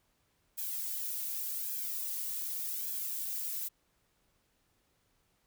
violet noise with flanger, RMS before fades -37 dBFS, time 0.57-3.69 s, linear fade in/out 20 ms, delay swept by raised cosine 1.2 to 2.8 ms, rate 0.86 Hz, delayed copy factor +1, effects pink hiss -74 dBFS RMS until 5.46 s

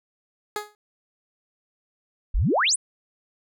15% pulse tone with exponential decay, 418.8 Hz, G#4, 15 cents sharp, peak -17 dBFS, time 0.56-0.75 s, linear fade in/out 1 ms, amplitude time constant 40 ms
sine exponential sweep, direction up, 30.87 to 10548 Hz, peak -18 dBFS, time 2.34-2.76 s, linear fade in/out 10 ms
effects none

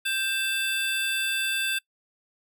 square tone cluster, 1576 / 2650 / 3525 Hz, G6 / E7 / A7, +9 / +9 / +2 cents, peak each -30 dBFS, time 0.05-1.79 s, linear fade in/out 10 ms, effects noise-tail reverb RT60 0.1 s tail -23 dB re dry

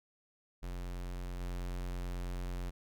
square tone with level steps, 44.6 Hz, F1, 37 cents sharp, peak -39 / -37 dBFS, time 0.62-2.71 s, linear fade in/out 20 ms, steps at 1.4 s, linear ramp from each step 10 ms, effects none

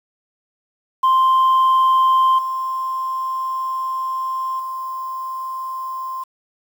sine tone with level steps, 1046.5 Hz, C6, in tune, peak -9 / -20 / -24 dBFS, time 1.03-6.24 s, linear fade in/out 10 ms, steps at 2.38 / 4.59 s, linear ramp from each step 10 ms, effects tanh soft clip ceiling -10 dBFS + 7-bit

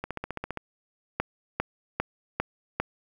two click trains, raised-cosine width 0.5 ms, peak -17 / -10 dBFS, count 9 / 5, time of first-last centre 0.04-0.573 / 1.2-2.8 s, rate 15 / 2.5 Hz, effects 8-bit

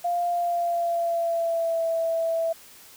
sine tone with pitch glide, 698.5 to 659.3 Hz, F5 to E5, 0 to 0 cents, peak -22 dBFS, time 0.04-2.53 s, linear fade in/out 10 ms, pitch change -100 cents, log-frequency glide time 0.32-1.86 s, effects white hiss -49 dBFS RMS until 2.96 s

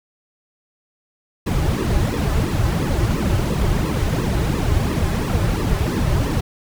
brown noise with flanger, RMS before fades -19 dBFS, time 1.46-6.41 s, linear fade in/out 10 ms, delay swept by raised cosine 1.3 to 4.4 ms, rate 2.9 Hz, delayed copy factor -1, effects none

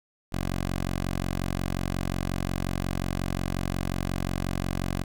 10% pulse tone, 45.58 Hz, F#1, 25 cents flat, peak -19 dBFS, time 0.32-5.04 s, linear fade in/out 10 ms, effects none

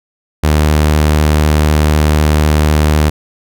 sawtooth tone, 76 Hz, D#2, 40 cents flat, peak -4 dBFS, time 0.43-3.1 s, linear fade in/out 10 ms, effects none

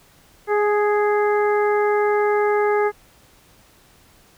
harmonic tone with a mistuned harmonic, 415.3 Hz, G#4, in tune, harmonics 1 / 2 / 3 / 4 / 5, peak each -17 / -23 / -27 / -29 / -31 dBFS, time 0.47-2.92 s, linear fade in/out 50 ms, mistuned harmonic 2, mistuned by +15 cents, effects pink hiss -53 dBFS RMS until 4.37 s

